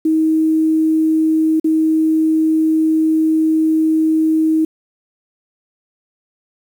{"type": "tone with dropouts", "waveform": "sine", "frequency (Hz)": 316.7, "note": "D#4", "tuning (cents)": 31, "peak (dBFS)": -11, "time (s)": [0.05, 4.65], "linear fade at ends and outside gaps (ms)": 5, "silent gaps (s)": [1.599, 1.643], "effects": ["7-bit"]}